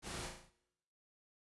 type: noise with echo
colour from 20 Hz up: pink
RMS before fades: -45 dBFS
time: 0.02-0.3 s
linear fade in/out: 50 ms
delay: 36 ms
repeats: 6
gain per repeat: -4 dB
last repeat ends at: 0.516 s
effects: noise-tail reverb RT60 0.9 s tail -20 dB re dry + resampled to 24000 Hz